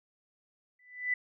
sine tone with exponential growth, 1990 Hz, B6, 13 cents sharp, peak -24 dBFS, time 0.79-1.14 s, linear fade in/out 5 ms, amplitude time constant 75 ms, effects none

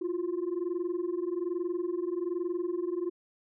sine tone pair together, 338.9 / 360.1 Hz, E4 / F#4, +48 / -47 cents, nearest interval minor second, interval 105 cents, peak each -31 / -30 dBFS, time 0.01-3.1 s, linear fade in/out 10 ms, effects tanh soft clip ceiling -26 dBFS

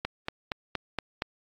click train, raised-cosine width 0.3 ms, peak -13 dBFS, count 6, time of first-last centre 0.05-1.221 s, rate 4.27 Hz, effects AAC 48 kbps

